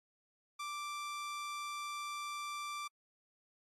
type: tone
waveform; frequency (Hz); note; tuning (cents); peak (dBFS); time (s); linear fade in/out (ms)
sawtooth; 1174.7; D6; 0; -36; 0.59-2.88; 10
effects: low-pass 10000 Hz 12 dB/octave + AAC 64 kbps